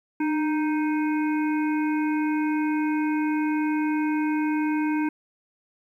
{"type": "harmonic tone with a mistuned harmonic", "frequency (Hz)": 311.1, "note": "D#4", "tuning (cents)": 0, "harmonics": [1, 3, 5, 7, 8], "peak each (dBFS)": [-22, -32, -36, -39, -40], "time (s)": [0.2, 5.09], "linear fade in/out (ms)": 5, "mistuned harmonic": 1, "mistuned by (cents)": -43, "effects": ["10-bit"]}